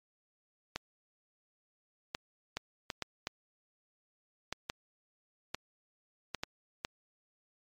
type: clicks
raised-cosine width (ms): 0.2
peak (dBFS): -17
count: 12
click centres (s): 0.76 / 2.149 / 2.57 / 2.902 / 3.023 / 3.271 / 4.526 / 4.699 / 5.546 / 6.347 / 6.435 / 6.849
effects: MP3 96 kbps